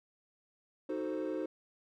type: chord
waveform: triangle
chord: D# diminished seventh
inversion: none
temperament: equal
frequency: 311.1 / 370 / 440 / 523.3 Hz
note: D#4 / F#4 / A4 / C5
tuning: 0 / 0 / 0 / 0 cents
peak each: -35 / -37 / -39 / -37 dBFS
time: 0.89-1.46 s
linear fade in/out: 5 ms
effects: tanh soft clip ceiling -26 dBFS